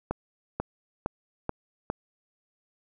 accelerating click train, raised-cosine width 1 ms, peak -14 dBFS, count 5, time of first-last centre 0.11-1.901 s, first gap 490 ms, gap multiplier 0.94, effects none

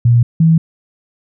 sine tone pair in turn, 119 / 162.72 Hz, A#2 / E3, +36 / -22 cents, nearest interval perfect fourth, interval 542 cents, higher second, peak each -6 dBFS, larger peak neither, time 0.05-0.23 / 0.4-0.58 s, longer neither, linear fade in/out 5 ms, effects none

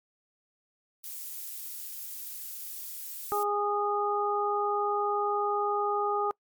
violet noise, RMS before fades -39 dBFS, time 1.04-3.43 s, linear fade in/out 0 ms
harmonic tone, 411.3 Hz, G#4, 17 cents flat, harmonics 1 / 2 / 3, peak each -30 / -30 / -30 dBFS, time 3.32-6.31 s, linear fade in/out 0 ms
effects noise-tail reverb RT60 0.1 s tail -25 dB re dry + MP3 96 kbps

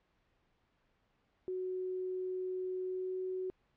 sine tone with pitch glide, 370 to 372.1 Hz, F#4 to F#4, 0 to +10 cents, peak -35 dBFS, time 1.48-3.5 s, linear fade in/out 0 ms, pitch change +10 cents, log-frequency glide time 2.83-3.17 s, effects pink hiss -75 dBFS RMS until 3.76 s + low-pass 3000 Hz 12 dB/octave

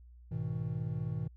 triangle chord, G# minor, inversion none, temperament equal with one note detuned, 103.83 / 123.47 / 159.02 Hz, G#2 / B2 / D#3, 0 / 0 / +38 cents, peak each -37 / -35 / -35 dBFS, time 0.31-1.28 s, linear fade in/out 10 ms, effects added 60 Hz sine -52 dBFS peak until 1.36 s

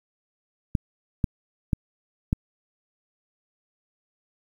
clicks, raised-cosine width 5 ms, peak -9 dBFS, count 4, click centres 0.752 / 1.242 / 1.732 / 2.329 s, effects 8-bit

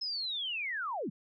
sine linear sweep, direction down, 5220 to 141.2 Hz, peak -33 dBFS, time 0.01-1.1 s, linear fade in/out 10 ms, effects none

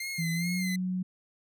sawtooth tone with vibrato, 2093 Hz, C7, in tune, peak -30 dBFS, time 0-0.76 s, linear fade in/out 5 ms, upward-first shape sine, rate 2.4 Hz, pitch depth 59 cents each way
sine tone with pitch glide, 164.81 to 183.93 Hz, E3 to F#3, 0 to -10 cents, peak -28 dBFS, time 0.18-1.03 s, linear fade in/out 10 ms, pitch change +190 cents, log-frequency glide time 0.32-0.61 s
effects none

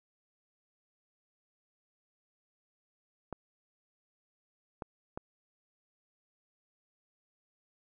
clicks, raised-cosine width 1 ms, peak -24 dBFS, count 3, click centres 3.327 / 4.822 / 5.175 s, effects none

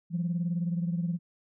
sine beating tone pair, 170 / 189 Hz, F3 / F#3, -46 / +37 cents, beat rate 19 Hz, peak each -27 / -34 dBFS, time 0.1-1.19 s, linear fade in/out 50 ms, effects tanh soft clip ceiling -21 dBFS

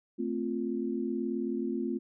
sine chord, F major, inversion first, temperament equal with one note detuned, 222.9 / 261.6 / 349.2 Hz, A3 / C4 / F4, +23 / 0 / 0 cents, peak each -34 dBFS, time 0.18-1.99 s, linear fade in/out 20 ms, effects none

